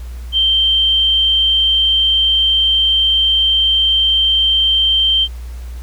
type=tone; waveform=sine; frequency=3136 Hz; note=G7; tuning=in tune; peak=-10 dBFS; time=0.32-5.28 s; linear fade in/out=50 ms; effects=added 60 Hz sine -25 dBFS peak until 5.82 s + pink hiss -44 dBFS RMS until 5.82 s